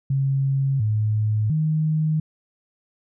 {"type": "tone with pitch steps", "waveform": "sine", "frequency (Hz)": [136.3, 107.4, 155.8], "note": ["C#3", "A2", "D#3"], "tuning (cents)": [-29, -41, 3], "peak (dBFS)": -18, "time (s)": [0.1, 2.2], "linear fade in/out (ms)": 5, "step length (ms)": 700, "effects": []}